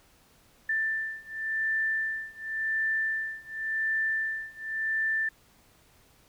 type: beating tone pair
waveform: sine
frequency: 1773 / 1773.91 Hz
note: A6 / A6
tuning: +13 / +14 cents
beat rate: 0.91 Hz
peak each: -31 / -30 dBFS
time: 0.69-5.29 s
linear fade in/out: 5 ms
effects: pink hiss -61 dBFS RMS until 6.28 s